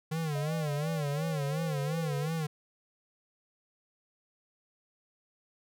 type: tone with vibrato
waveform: square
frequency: 152.9 Hz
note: D#3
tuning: 30 cents flat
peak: -31 dBFS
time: 0.11-2.47 s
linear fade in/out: 10 ms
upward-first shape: sine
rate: 2.8 Hz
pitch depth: 130 cents each way
type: linear sweep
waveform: sine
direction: down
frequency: 620 to 490.7 Hz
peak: -38 dBFS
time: 0.35-2.28 s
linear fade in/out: 5 ms
effects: none